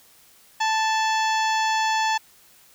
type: harmonic tone with a mistuned harmonic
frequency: 880 Hz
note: A5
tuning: in tune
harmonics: 1 / 2 / 3 / 4 / 5 / 6 / 7 / 8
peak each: -21 / -27 / -31 / -33 / -35 / -37 / -38 / -39 dBFS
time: 0.6-2.18 s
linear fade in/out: 10 ms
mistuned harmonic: 4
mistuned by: -56 cents
effects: white hiss -54 dBFS RMS until 2.74 s